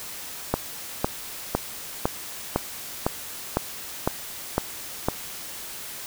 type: click train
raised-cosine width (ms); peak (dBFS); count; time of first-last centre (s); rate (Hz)
1; -6; 10; 0.54-5.085; 1.98
effects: white hiss -37 dBFS RMS until 6.06 s